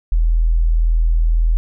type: tone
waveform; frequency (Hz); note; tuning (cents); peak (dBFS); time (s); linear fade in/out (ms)
sine; 40.95; E1; -11; -11; 0.12-1.57; 0
effects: none